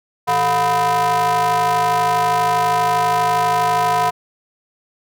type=ring-modulated tone; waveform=square; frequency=138.3 Hz; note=C#3; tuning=4 cents flat; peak=-12 dBFS; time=0.27-4.11 s; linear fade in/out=20 ms; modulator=856 Hz; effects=none

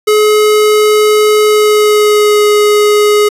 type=tone with pitch glide; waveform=square; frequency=424.6 to 417.8 Hz; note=G#4 to G#4; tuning=+38 to +10 cents; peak=-6 dBFS; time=0.07-3.29 s; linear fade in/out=10 ms; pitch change=-28 cents; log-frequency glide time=1.45-2.45 s; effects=resampled to 32000 Hz

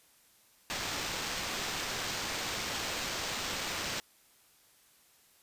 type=noise with sample-and-hold; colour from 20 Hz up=violet; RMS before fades=-36 dBFS; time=0.7-4 s; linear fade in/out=0 ms; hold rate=11025 Hz; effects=white hiss -64 dBFS RMS until 5.42 s + resampled to 32000 Hz

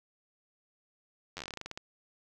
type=slowing click train; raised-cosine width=0.2 ms; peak=-22 dBFS; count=15; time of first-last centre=1.37-1.775 s; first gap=10 ms; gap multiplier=1.15; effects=none

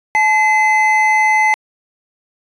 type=tone pair together; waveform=triangle; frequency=861 / 2048 Hz; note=A5 / C7; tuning=-38 / -38 cents; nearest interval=octave + minor third; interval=1500 cents; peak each=-11 dBFS; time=0.15-1.54 s; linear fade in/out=0 ms; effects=resampled to 22050 Hz

